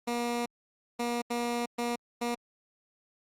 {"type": "tone bursts at uneven times", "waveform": "15% pulse", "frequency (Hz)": 238.6, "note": "A#3", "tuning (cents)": 41, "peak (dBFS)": -23, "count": 5, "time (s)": [[0.07, 0.46], [0.99, 1.22], [1.3, 1.66], [1.78, 1.96], [2.21, 2.35]], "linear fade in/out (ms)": 10, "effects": ["low-pass 12000 Hz 12 dB/octave", "Opus 48 kbps"]}